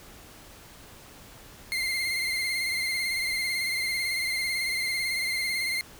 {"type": "tone with vibrato", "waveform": "30% pulse", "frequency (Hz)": 2103, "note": "C7", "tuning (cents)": 8, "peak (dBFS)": -24, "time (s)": [1.72, 5.81], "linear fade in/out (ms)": 0, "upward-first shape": "sine", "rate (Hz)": 18, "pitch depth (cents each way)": 39, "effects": ["pink hiss -49 dBFS RMS until 5.99 s"]}